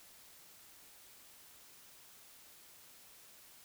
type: silence
effects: white hiss -59 dBFS RMS until 3.64 s